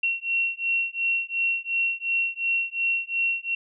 sine beating tone pair, 2728 / 2730.8 Hz, F7 / F7, -41 / -40 cents, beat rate 2.8 Hz, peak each -26 dBFS, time 0.03-3.55 s, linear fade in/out 5 ms, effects none

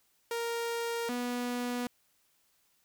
sawtooth tone pair in turn, 466.2 / 244.5 Hz, A#4 / B3, 0 / -17 cents, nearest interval major seventh, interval 1117 cents, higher first, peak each -28 dBFS, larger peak neither, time 0.31-1.09 / 1.09-1.87 s, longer neither, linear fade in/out 2 ms, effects white hiss -71 dBFS RMS until 2.84 s

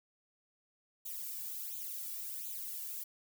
violet noise with flanger, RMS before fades -42 dBFS, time 1.05-3.04 s, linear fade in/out 10 ms, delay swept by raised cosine 0.28 to 1.78 ms, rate 1.4 Hz, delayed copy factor +1, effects none

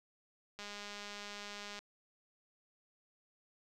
click train, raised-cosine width 0.2 ms, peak -29 dBFS, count 247, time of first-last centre 0.59-1.79 s, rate 205 Hz, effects none

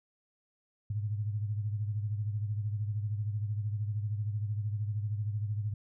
sine beating tone pair, 103.83 / 116.83 Hz, G#2 / A#2, 0 / +4 cents, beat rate 13 Hz, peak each -31 / -39 dBFS, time 0.9-5.74 s, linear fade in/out 5 ms, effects none

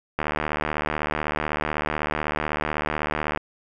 click train, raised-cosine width 0.5 ms, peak -9 dBFS, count 243, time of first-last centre 0.19-3.374 s, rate 76 Hz, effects none

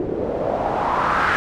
white noise with low-pass filter sweep, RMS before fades -21 dBFS, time 0-1.36 s, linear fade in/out 0 ms, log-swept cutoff 360 to 1600 Hz, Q 3.4, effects none

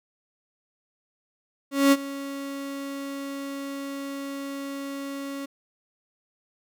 35% pulse tone with ADSR envelope, 277.3 Hz, C#4, 1 cent sharp, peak -12 dBFS, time 1.71-5.46 s, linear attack 210 ms, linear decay 41 ms, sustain -18 dB, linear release 10 ms, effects none

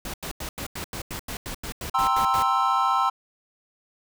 pink noise bursts, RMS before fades -33 dBFS, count 14, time 0.05-2.426 s, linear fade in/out 2 ms, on 88 ms, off 88 ms
triangle chord, C dominant seventh, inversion second, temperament equal, 784 / 932.3 / 1046.5 / 1318.5 Hz, G5 / Bb5 / C6 / E6, 0 / 0 / 0 / 0 cents, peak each -24 / -26 / -22 / -22 dBFS, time 1.94-3.1 s, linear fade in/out 10 ms
effects none

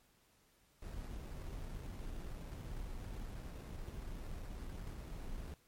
brown noise with sample-and-hold, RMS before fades -45 dBFS, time 0.82-5.54 s, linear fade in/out 2 ms, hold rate 3150 Hz, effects pink hiss -71 dBFS RMS until 5.67 s + MP3 64 kbps

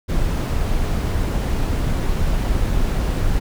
brown noise, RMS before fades -19 dBFS, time 0.08-3.4 s, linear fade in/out 20 ms, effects none

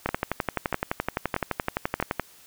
two click trains, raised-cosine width 0.5 ms, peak -9 / -10 dBFS, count 26 / 4, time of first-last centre 0.06-2.197 / 0.09-2.001 s, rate 11.7 / 1.57 Hz, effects white hiss -53 dBFS RMS until 2.46 s

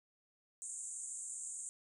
pink band-pass noise, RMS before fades -45 dBFS, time 0.62-1.69 s, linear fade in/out 0 ms, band 6900 to 9100 Hz, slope 96 dB/octave, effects none

